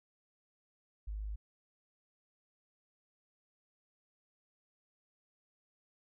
sine tone, 52 Hz, G#1, 3 cents sharp, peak -37 dBFS, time 1.07-1.36 s, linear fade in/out 10 ms, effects none

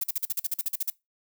violet noise bursts, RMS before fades -27 dBFS, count 13, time 0.01-0.901 s, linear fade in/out 5 ms, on 27 ms, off 45 ms, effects noise-tail reverb RT60 0.2 s tail -22 dB re dry

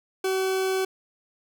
40% pulse tone, 379.5 Hz, F#4, 44 cents sharp, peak -22 dBFS, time 0.24-0.85 s, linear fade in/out 5 ms, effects none

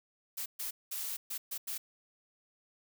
blue noise bursts at uneven times, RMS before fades -38 dBFS, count 6, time 0.37-0.46 / 0.59-0.71 / 0.91-1.17 / 1.3-1.38 / 1.51-1.58 / 1.67-1.78 s, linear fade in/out 10 ms, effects none

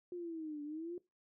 sine exponential two-way sweep, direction down then up, 359.4 to 290 to 359.4 Hz, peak -40 dBFS, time 0.12-0.98 s, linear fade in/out 2 ms, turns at 0.63 s, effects noise-tail reverb RT60 0.2 s tail -19 dB re dry

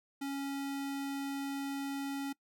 square tone, 277.2 Hz, C#4, in tune, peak -36 dBFS, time 0.21-2.33 s, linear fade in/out 10 ms, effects noise-tail reverb RT60 0.1 s tail -22 dB re dry

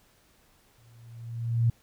sine tone with exponential growth, 116.54 Hz, A#2, in tune, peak -18 dBFS, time 0.78-1.7 s, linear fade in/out 5 ms, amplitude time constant 200 ms, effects pink hiss -63 dBFS RMS until 1.82 s

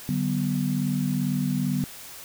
sine chord, B minor, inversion first, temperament equal with one note detuned, 146.83 / 189.21 / 246.9 Hz, D3 / F#3 / B3, 0 / +39 / 0 cents, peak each -27 dBFS, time 0.09-1.84 s, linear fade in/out 0 ms, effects white hiss -42 dBFS RMS until 2.24 s

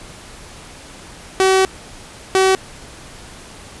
sawtooth tone bursts at uneven times, 380.1 Hz, F#4, 47 cents sharp, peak -7 dBFS, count 2, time 1.4-1.65 / 2.35-2.55 s, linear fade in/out 0 ms, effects pink hiss -38 dBFS RMS until 3.8 s + resampled to 24000 Hz

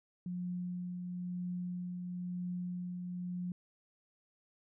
sine tone with tremolo, 178.7 Hz, F3, 40 cents sharp, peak -35 dBFS, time 0.26-3.52 s, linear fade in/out 2 ms, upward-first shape triangle, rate 1 Hz, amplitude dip 35%, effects none

